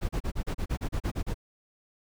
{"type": "noise bursts", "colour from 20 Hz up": "brown", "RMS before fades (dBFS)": -29, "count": 12, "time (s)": [0.01, 1.344], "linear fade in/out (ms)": 20, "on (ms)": 80, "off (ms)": 34, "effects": []}